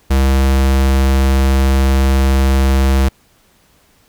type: tone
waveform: square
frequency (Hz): 66.9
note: C2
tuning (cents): +39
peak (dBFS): -10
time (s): 0.1-3.09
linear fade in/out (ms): 10
effects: pink hiss -53 dBFS RMS until 4.08 s